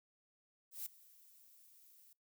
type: noise with ADSR envelope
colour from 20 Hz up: violet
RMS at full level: -42 dBFS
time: 0.71-2.13 s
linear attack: 150 ms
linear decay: 6 ms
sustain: -22 dB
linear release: 3 ms
effects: noise-tail reverb RT60 0.2 s tail -24 dB re dry